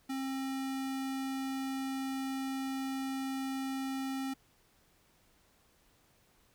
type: tone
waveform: square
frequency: 267.2 Hz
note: C4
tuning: 36 cents sharp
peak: -35 dBFS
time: 0.09-4.34 s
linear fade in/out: 10 ms
effects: pink hiss -68 dBFS RMS until 6.54 s